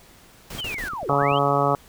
pink noise bursts, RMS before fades -36 dBFS, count 3, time 0.5-0.888 s, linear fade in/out 5 ms, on 110 ms, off 29 ms
click train, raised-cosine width 3 ms, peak -25 dBFS, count 9, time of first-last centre 0.55-1.319 s, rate 10.4 Hz
sine linear two-way sweep, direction down then up, 3253 to 333.7 to 3253 Hz, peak -28 dBFS, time 0.58-1.39 s, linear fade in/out 10 ms, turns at 1.08 s
harmonic tone, 141.3 Hz, C#3, 34 cents sharp, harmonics 1 / 2 / 3 / 4 / 5 / 6 / 7 / 8 / 9, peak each -26 / -29 / -26 / -25 / -25 / -27 / -31 / -25 / -26 dBFS, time 1.09-1.75 s, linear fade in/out 2 ms
effects pink hiss -51 dBFS RMS until 1.88 s

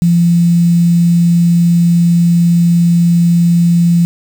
sine tone with quantisation, 171.4 Hz, F3, 32 cents flat, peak -6 dBFS, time 0.02-4.05 s, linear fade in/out 0 ms, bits 5, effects none

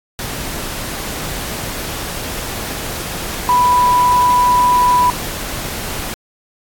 sine tone in noise, 987.8 Hz, B5, in tune, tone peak -9 dBFS, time 3.49-5.1 s, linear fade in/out 0 ms, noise pink, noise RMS -24 dBFS, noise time 0.19-6.14 s, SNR +12 dB, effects AAC 64 kbps

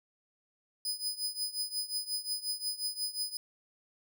sawtooth tone with tremolo, 5000 Hz, D#8, 8 cents sharp, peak -27 dBFS, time 0.85-3.37 s, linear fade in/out 2 ms, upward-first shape triangle, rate 5.6 Hz, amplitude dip 90%, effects none

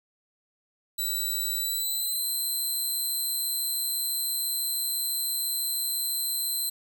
5% pulse tone with pitch glide, 3951 to 4083 Hz, B7 to C8, 0 to -43 cents, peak -20 dBFS, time 0.98-6.7 s, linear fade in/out 10 ms, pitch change +57 cents, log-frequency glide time 1.57-2.28 s, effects none

